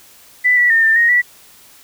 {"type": "tone with pitch steps", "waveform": "sine", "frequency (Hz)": [1989, 1949, 1821, 1791, 1869, 1952], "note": ["B6", "B6", "A#6", "A6", "A#6", "B6"], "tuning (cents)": [12, -23, -41, 30, 4, -21], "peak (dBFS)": -9, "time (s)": [0.44, 1.22], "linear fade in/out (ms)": 20, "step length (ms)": 130, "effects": ["white hiss -45 dBFS RMS until 1.83 s"]}